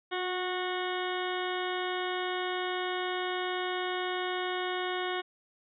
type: harmonic tone with a mistuned harmonic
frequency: 366.3 Hz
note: F#4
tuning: 17 cents flat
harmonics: 1 / 2 / 3 / 4 / 5 / 6 / 8 / 9 / 10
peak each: -34 / -37 / -39 / -40 / -41 / -42 / -43 / -44 / -44 dBFS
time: 0.11-5.22 s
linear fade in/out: 20 ms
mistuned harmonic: 1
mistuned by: -22 cents
effects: none